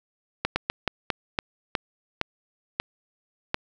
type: slowing click train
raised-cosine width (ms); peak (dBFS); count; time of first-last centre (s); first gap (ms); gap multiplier
0.3; -7; 10; 0.45-3.544; 110; 1.27
effects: none